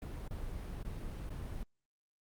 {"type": "noise with dropouts", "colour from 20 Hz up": "brown", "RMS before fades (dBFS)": -41, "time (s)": [0.02, 1.63], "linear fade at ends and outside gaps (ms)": 1, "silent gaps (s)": [[0.279, 0.309], [0.829, 0.849], [1.293, 1.304]], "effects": ["Opus 32 kbps"]}